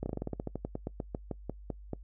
slowing click train, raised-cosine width 2 ms, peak -21 dBFS, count 20, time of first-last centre 0.03-1.933 s, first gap 30 ms, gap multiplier 1.12, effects noise-tail reverb RT60 0.1 s tail -23 dB re dry + added 50 Hz sine -46 dBFS peak until 2.03 s

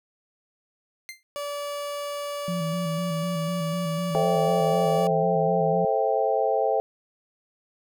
sawtooth tone with exponential decay, 2088 Hz, C7, 4 cents flat, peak -29 dBFS, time 1.09-1.23 s, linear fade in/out 0 ms, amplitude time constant 30 ms
30% pulse tone, 577 Hz, D5, 31 cents flat, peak -27 dBFS, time 1.36-5.07 s, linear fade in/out 0 ms
sine tone with vibrato, 168.3 Hz, E3, 36 cents sharp, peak -26 dBFS, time 2.48-5.85 s, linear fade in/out 2 ms, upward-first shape square, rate 4 Hz, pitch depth 58 cents each way
sine chord, A minor seventh, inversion none, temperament equal with one note detuned, 440 / 530.6 / 659.3 / 784 Hz, A4 / C5 / E5 / G5, 0 / +24 / 0 / 0 cents, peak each -26 dBFS, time 4.15-6.8 s, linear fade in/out 0 ms
effects none

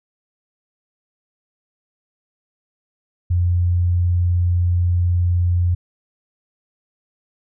sine tone, 88.1 Hz, F2, 16 cents sharp, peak -14 dBFS, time 3.3-5.75 s, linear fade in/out 10 ms, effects none

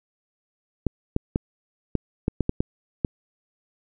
clicks, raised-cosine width 3 ms, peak -8 dBFS, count 9, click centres 0.867 / 1.164 / 1.359 / 1.953 / 2.281 / 2.407 / 2.494 / 2.605 / 3.048 s, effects none

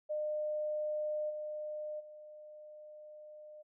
sine tone with level steps, 606 Hz, D#5, 46 cents flat, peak -33 / -38 / -49 dBFS, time 0.09-3.63 s, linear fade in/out 20 ms, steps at 1.29 / 1.99 s, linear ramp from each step 20 ms, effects none

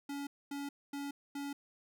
square tone bursts, 282.7 Hz, C#4, 34 cents sharp, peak -39 dBFS, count 4, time 0.09-1.53 s, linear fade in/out 5 ms, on 180 ms, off 240 ms, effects none

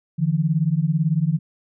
sine beating tone pair, 149.7 / 167.7 Hz, D3 / E3, +33 / +30 cents, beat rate 18 Hz, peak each -20 dBFS, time 0.18-1.39 s, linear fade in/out 20 ms, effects none

